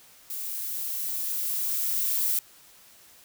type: noise with level ramp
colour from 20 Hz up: violet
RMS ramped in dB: -34 to -25 dBFS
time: 0.3-2.39 s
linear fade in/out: 2 ms
effects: white hiss -54 dBFS RMS until 3.24 s